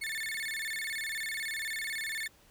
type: tone with vibrato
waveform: 35% pulse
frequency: 1975.5 Hz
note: B6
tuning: in tune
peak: -32 dBFS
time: 0.01-2.28 s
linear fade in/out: 10 ms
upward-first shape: square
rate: 18 Hz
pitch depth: 180 cents each way
effects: pink hiss -62 dBFS RMS until 2.5 s